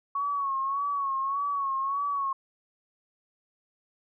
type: tone with vibrato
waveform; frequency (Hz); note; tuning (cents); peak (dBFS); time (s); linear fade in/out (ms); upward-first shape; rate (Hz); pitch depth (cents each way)
sine; 1108.7; C#6; 0; -26; 0.15-2.33; 5; sine; 1.7; 57
effects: none